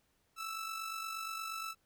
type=tone with amplitude modulation; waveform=sawtooth; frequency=1318.5 Hz; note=E6; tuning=in tune; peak=-33 dBFS; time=0.36-1.75 s; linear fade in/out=50 ms; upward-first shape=sine; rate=48.5 Hz; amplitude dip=50%; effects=pink hiss -75 dBFS RMS until 1.85 s